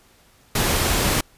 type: noise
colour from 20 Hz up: pink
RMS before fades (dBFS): -20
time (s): 0.55-1.21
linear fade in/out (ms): 5
effects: pink hiss -55 dBFS RMS until 1.37 s + resampled to 32000 Hz